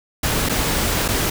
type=noise with dropouts; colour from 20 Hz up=pink; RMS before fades=-20 dBFS; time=0.23-1.3 s; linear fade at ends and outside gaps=5 ms; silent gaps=0.489-0.494 / 1.081-1.085 s; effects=none